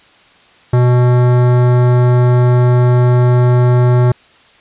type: tone with hard clipping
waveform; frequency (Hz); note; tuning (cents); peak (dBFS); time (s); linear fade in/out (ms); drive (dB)
sine; 123.47; B2; 0; -9; 0.73-4.12; 5; 17
effects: white hiss -46 dBFS RMS until 4.6 s + resampled to 8000 Hz